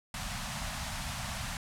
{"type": "band-stop noise", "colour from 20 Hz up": "pink", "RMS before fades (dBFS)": -37, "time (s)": [0.14, 1.57], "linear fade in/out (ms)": 2, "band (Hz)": [240, 630], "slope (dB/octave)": 48, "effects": ["low-pass 10000 Hz 12 dB/octave"]}